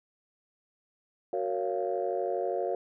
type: chord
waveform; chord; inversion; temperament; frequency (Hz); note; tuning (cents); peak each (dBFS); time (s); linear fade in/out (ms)
sine; Gb major seventh; none; just; 370 / 462.5 / 555 / 693.7; Gb4 / Bb4 / Db5 / F5; 0 / -14 / +2 / -12; -33; 1.33-2.75; 2
effects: tanh soft clip ceiling -18 dBFS